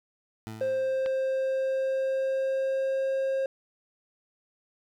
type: tone with exponential decay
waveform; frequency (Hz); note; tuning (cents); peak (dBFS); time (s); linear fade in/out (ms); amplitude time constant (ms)
20% pulse; 110; A2; 0; -30; 0.47-1.21; 0; 160
type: tone with pitch glide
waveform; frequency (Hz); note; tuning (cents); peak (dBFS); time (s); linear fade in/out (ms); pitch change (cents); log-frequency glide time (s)
triangle; 527 to 535.6; C5 to C5; +12 to +40; -23; 0.61-3.46; 2; +28; 0.82-3.12
type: click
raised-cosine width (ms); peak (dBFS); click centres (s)
0.3; -22; 1.061
effects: none